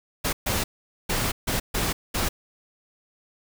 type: noise bursts at uneven times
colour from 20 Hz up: pink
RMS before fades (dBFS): -25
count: 6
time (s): 0.24-0.33 / 0.46-0.64 / 1.09-1.32 / 1.47-1.6 / 1.74-1.93 / 2.14-2.29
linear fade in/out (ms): 10
effects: none